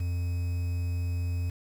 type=tone with quantisation; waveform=triangle; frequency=87.6 Hz; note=F2; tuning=6 cents sharp; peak=-25 dBFS; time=0-1.5 s; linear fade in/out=5 ms; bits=8; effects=none